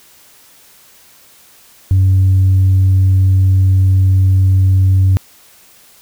sine tone, 94.7 Hz, F#2, 41 cents sharp, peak -5 dBFS, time 1.91-5.17 s, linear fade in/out 0 ms, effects tanh soft clip ceiling -5 dBFS + white hiss -45 dBFS RMS until 6.01 s

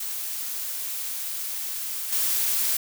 blue noise with level steps, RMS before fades -31 / -24 dBFS, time 0-2.77 s, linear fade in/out 5 ms, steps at 2.12 s, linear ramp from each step 5 ms, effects none

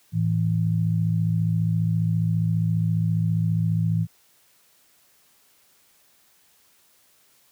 sine tone pair together, 109.3 / 164.06 Hz, A2 / E3, -11 / -8 cents, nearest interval perfect fifth, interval 703 cents, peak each -22 dBFS, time 0.12-4.07 s, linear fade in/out 50 ms, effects white hiss -60 dBFS RMS until 7.51 s + high-pass 60 Hz 12 dB/octave

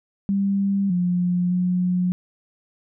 sine tone with pitch steps, 197.6 / 178 / 180.4 Hz, G3 / F3 / F#3, +14 / +33 / -44 cents, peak -18 dBFS, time 0.29-2.12 s, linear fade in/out 0 ms, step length 610 ms, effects none

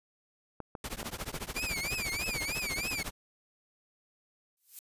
clicks, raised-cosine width 1 ms, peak -25 dBFS, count 5, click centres 0.603 / 0.752 / 1.029 / 1.343 / 2.292 s
pink noise with tremolo, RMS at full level -35 dBFS, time 0.84-3.11 s, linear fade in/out 2 ms, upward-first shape triangle, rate 14 Hz, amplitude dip 100%
sawtooth tone with vibrato, 2349 Hz, D7, in tune, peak -30 dBFS, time 1.56-3.03 s, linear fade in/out 5 ms, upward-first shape triangle, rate 3.2 Hz, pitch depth 190 cents each way
violet noise with exponential growth, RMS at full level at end -39 dBFS, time 4.57-4.79 s, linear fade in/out 1 ms, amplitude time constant 46 ms
effects resampled to 32000 Hz

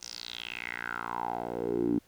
10% pulse tone with band-pass filter sweep, 59 Hz, A#1, 22 cents sharp, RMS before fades -34 dBFS, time 0.01-1.99 s, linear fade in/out 10 ms, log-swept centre 6000 to 270 Hz, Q 5.2, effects pink hiss -63 dBFS RMS until 2.07 s

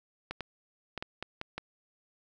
clicks, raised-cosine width 0.3 ms, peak -20 dBFS, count 7, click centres 0.31 / 0.407 / 0.977 / 1.025 / 1.226 / 1.414 / 1.58 s, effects none

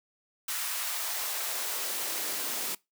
white noise with high-pass filter sweep, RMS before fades -33 dBFS, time 0.48-2.75 s, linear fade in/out 5 ms, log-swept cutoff 1200 to 220 Hz, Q 1.2, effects noise-tail reverb RT60 0.2 s tail -22 dB re dry

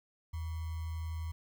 sine tone with sample-and-hold, 81 Hz, E2, 30 cents flat, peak -35 dBFS, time 0.33-1.32 s, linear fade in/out 10 ms, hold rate 1050 Hz, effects none

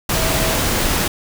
sine tone in noise, 647 Hz, E5, 32 cents flat, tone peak -26 dBFS, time 0.16-0.58 s, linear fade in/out 5 ms, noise pink, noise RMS -18 dBFS, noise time 0.09-1.08 s, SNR -11 dB, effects none

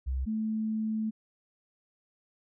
sine tone pair in turn, 65.41 / 218.5 Hz, C2 / A3, 0 / -12 cents, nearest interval octave + major sixth, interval 2088 cents, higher second, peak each -28 dBFS, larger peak neither, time 0.06-0.26 / 0.26-1.11 s, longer second, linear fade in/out 20 ms, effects none

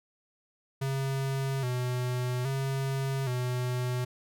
square tone with vibrato, 130 Hz, C3, 11 cents flat, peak -29 dBFS, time 0.81-4.05 s, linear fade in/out 10 ms, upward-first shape square, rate 0.61 Hz, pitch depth 70 cents each way, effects none

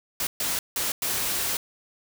white noise bursts at uneven times, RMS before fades -27 dBFS, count 4, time 0.2-0.27 / 0.4-0.59 / 0.76-0.92 / 1.02-1.57 s, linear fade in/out 2 ms, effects none

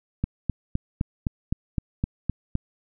click train, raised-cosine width 5 ms, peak -11 dBFS, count 10, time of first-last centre 0.24-2.554 s, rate 3.89 Hz, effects none

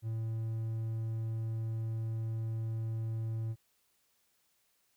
triangle tone, 112.5 Hz, A2, 39 cents sharp, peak -31 dBFS, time 0.02-3.56 s, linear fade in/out 50 ms, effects white hiss -74 dBFS RMS until 4.96 s

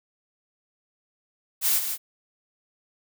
blue noise with echo, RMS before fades -22 dBFS, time 1.61-1.82 s, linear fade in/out 50 ms, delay 160 ms, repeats 1, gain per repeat -7 dB, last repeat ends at 1.98 s, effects none

